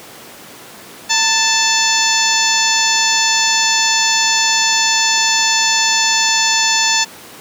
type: harmonic tone with a mistuned harmonic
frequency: 880 Hz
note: A5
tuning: in tune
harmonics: 1 / 2 / 3 / 4 / 5 / 6 / 7 / 8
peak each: -20 / -20 / -20 / -20 / -20 / -20 / -20 / -20 dBFS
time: 1.09-7.05 s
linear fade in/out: 20 ms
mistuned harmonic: 1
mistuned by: +47 cents
effects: pink hiss -36 dBFS RMS until 7.4 s + high-pass 200 Hz 12 dB/octave